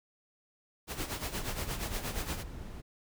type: noise with tremolo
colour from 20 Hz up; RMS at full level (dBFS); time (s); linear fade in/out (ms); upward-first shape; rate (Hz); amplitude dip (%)
pink; -35; 0.87-2.44; 50; sine; 8.5; 70
type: noise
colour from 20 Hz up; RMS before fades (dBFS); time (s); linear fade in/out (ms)
brown; -42; 1.31-2.82; 20
effects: none